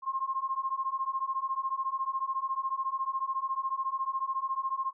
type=beating tone pair; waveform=sine; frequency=1058 / 1072 Hz; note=C6 / C6; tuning=+19 / +42 cents; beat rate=14 Hz; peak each=-33 / -32 dBFS; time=0.02-4.93 s; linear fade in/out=50 ms; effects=none